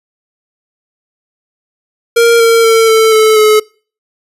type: tone with pitch steps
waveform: square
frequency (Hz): 466.2 / 458.5 / 450.8 / 443.4 / 436 / 428.7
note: A#4 / A#4 / A4 / A4 / A4 / A4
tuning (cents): 0 / -29 / +42 / +13 / -16 / -45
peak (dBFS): -5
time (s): 2.16-3.6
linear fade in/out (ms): 10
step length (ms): 240
effects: noise-tail reverb RT60 0.4 s tail -24 dB re dry + resampled to 32000 Hz